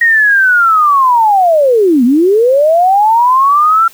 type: linear two-way sweep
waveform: sine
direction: down then up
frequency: 1888 to 230 to 1367 Hz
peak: -5 dBFS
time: 0.01-3.88 s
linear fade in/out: 5 ms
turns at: 2.04 s
effects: white hiss -40 dBFS RMS until 3.93 s